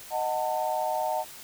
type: chord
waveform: sine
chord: D# diminished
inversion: none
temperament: equal with one note detuned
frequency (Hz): 622.3 / 740 / 894.3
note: D#5 / F#5 / A5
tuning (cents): 0 / 0 / +28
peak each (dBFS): -30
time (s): 0.1-1.25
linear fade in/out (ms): 50
effects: white hiss -45 dBFS RMS until 1.43 s